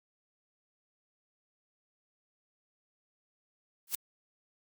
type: noise with exponential growth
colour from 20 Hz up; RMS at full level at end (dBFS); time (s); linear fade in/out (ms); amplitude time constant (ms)
blue; -26; 3.87-3.95; 2; 16
effects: Opus 48 kbps